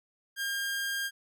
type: tone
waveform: sawtooth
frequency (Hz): 1609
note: G6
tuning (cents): +45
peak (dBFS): -27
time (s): 0.36-1.11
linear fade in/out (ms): 50
effects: none